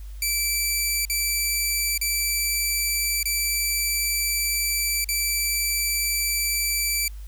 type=tone with dropouts; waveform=10% pulse; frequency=2326 Hz; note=D7; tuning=17 cents flat; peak=-13 dBFS; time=0.22-7.08 s; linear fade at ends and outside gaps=2 ms; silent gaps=1.052-1.098 / 1.978-2.013 / 3.23-3.255 / 5.044-5.088 s; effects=added 50 Hz sine -34 dBFS peak until 7.27 s + white hiss -55 dBFS RMS until 7.27 s